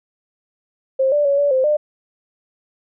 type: tone with pitch steps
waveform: sine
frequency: 531 / 587 / 561 / 574 / 521 / 600 Hz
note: C5 / D5 / C#5 / D5 / C5 / D5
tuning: +25 / -1 / +21 / -40 / -7 / +37 cents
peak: -13 dBFS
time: 0.99-1.77 s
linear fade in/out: 10 ms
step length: 130 ms
effects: none